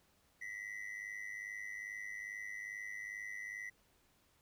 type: ring-modulated tone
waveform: triangle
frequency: 1975.5 Hz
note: B6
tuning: in tune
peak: -38 dBFS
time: 0.41-3.7 s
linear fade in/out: 10 ms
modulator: 51.2 Hz
effects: pink hiss -72 dBFS RMS until 4.41 s